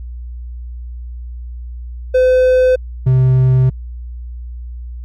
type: tone pair in turn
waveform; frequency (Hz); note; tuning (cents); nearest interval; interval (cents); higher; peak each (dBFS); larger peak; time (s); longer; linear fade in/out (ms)
triangle; 510 / 129.32; C5 / C3; -44 / -20; 2 octaves; 2376; first; -6; neither; 2.14-2.76 / 3.06-3.7; second; 10
effects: added 60 Hz sine -25 dBFS peak until 5.04 s